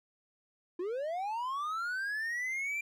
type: linear sweep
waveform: triangle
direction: up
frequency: 336.1 to 2377 Hz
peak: -31 dBFS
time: 0.79-2.81 s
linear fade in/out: 5 ms
effects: none